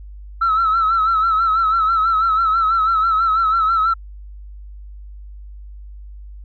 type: tone with vibrato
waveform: sine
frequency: 1318.5 Hz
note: E6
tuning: in tune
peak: -12 dBFS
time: 0.41-3.94 s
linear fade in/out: 10 ms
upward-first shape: sine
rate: 6.1 Hz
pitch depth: 63 cents each way
effects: tanh soft clip ceiling -10 dBFS + added 50 Hz sine -33 dBFS peak until 6.44 s